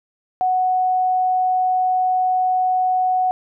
sine tone, 740 Hz, F#5, in tune, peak -15 dBFS, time 0.41-3.31 s, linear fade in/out 0 ms, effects none

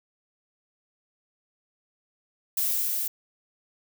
violet noise with level ramp, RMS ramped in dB -25 to -29 dBFS, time 2.57-3.08 s, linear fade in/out 5 ms, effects none

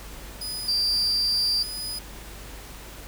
sawtooth tone with tremolo, 4978 Hz, D#8, in tune, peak -27 dBFS, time 0.41-1.99 s, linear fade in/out 5 ms, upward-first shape sine, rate 2.2 Hz, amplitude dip 25%
sine tone, 4700 Hz, D8, 1 cent sharp, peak -21 dBFS, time 0.68-1.63 s, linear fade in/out 5 ms
effects added 50 Hz sine -42 dBFS peak until 3.07 s + pink hiss -43 dBFS RMS until 3.07 s

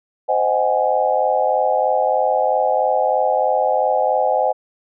sine chord, Ab dominant seventh, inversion first, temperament just, 519.1 / 623 / 747.5 / 830.6 Hz, C5 / Eb5 / Gb5 / Ab5, -14 / +2 / +17 / 0 cents, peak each -20 dBFS, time 0.28-4.53 s, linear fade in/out 20 ms, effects none

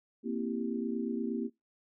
sine chord, C dominant seventh, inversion third, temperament equal, 233.1 / 261.6 / 329.6 / 392 Hz, Bb3 / C4 / E4 / G4, 0 / 0 / 0 / 0 cents, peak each -34 / -37 / -39 / -39 dBFS, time 0.23-1.5 s, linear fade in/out 50 ms, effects noise-tail reverb RT60 0.2 s tail -24 dB re dry

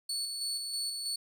30% pulse tone with tremolo, 4435 Hz, C#8, in tune, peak -29 dBFS, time 0.09-1.16 s, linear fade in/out 5 ms, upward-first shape square, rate 3.1 Hz, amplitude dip 35%, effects none

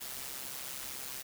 white noise with amplitude modulation, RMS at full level -39 dBFS, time 0-1.23 s, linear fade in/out 20 ms, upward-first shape sine, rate 133 Hz, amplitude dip 65%, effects none

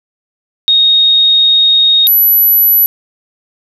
sine tone pair in turn, 3729 / 11890 Hz, A#7 / F#9, 0 / +7 cents, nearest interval octave + minor sixth, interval 2007 cents, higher second, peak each -5 dBFS, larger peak neither, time 0.68-2.07 / 2.07-2.86 s, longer first, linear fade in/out 0 ms, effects none

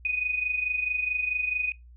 sine tone with amplitude modulation, 2489 Hz, D#7, in tune, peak -22 dBFS, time 0.05-1.72 s, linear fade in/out 2 ms, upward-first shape sine, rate 24.6 Hz, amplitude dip 70%, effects noise-tail reverb RT60 0.2 s tail -21 dB re dry + added 60 Hz sine -47 dBFS peak until 1.96 s

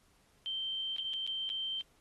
sine tone with dropouts, 3126 Hz, G7, 6 cents flat, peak -34 dBFS, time 0.46-1.81 s, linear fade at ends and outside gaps 0 ms, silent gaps 0.964-0.983 / 1.134-1.138 / 1.266-1.275 / 1.492-1.5 s, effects pink hiss -69 dBFS RMS until 2 s + AAC 32 kbps

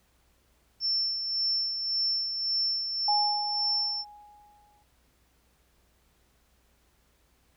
sine tone with tremolo, 5380 Hz, E8, 34 cents sharp, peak -24 dBFS, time 0.8-4.05 s, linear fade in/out 50 ms, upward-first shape sine, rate 1.8 Hz, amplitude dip 50%
sine tone with exponential decay, 830.6 Hz, G#5, in tune, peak -23 dBFS, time 3.08-4.83 s, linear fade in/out 5 ms, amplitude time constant 380 ms
effects added 60 Hz sine -68 dBFS peak until 7.56 s + pink hiss -68 dBFS RMS until 7.56 s

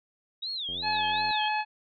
sine tone with vibrato, 3709 Hz, A#7, 9 cents flat, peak -31 dBFS, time 0.42-1.49 s, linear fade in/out 10 ms, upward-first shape sine, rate 2.7 Hz, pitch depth 260 cents each way
click train, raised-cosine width 2 ms, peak -33 dBFS, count 57, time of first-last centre 0.69-1.309 s, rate 90.5 Hz
harmonic tone, 853 Hz, G#5, 46 cents sharp, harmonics 1 / 2 / 3 / 4 / 5, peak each -27 / -34 / -33 / -46 / -41 dBFS, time 0.82-1.65 s, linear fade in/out 50 ms
effects none

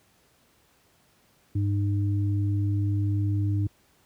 sine tone pair together, 101.04 / 303.5 Hz, G#2 / D#4, -47 / -43 cents, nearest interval octave + perfect fifth, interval 1904 cents, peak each -22 / -32 dBFS, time 1.55-3.67 s, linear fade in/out 5 ms, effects pink hiss -63 dBFS RMS until 4.05 s + high-pass 60 Hz 12 dB/octave

